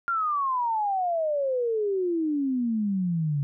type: exponential sweep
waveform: sine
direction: down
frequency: 1405 to 138.59 Hz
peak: -23 dBFS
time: 0.08-3.43 s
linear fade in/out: 0 ms
effects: none